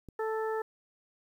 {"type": "click", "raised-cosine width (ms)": 3, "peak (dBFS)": -32, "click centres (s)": 0.087}
{"type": "harmonic tone", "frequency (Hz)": 440, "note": "A4", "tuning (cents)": 0, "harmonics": [1, 2, 3, 4], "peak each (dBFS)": [-31, -37, -41, -43], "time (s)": [0.19, 0.62], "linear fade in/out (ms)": 5}
{"effects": ["10-bit"]}